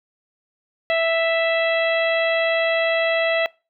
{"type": "harmonic tone", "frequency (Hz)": 659.3, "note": "E5", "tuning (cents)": 0, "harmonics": [1, 2, 3, 4, 5, 6], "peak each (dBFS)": [-18, -31, -24, -27, -31, -36], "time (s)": [0.9, 3.46], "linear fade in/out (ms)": 0, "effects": ["noise-tail reverb RT60 0.3 s tail -24 dB re dry"]}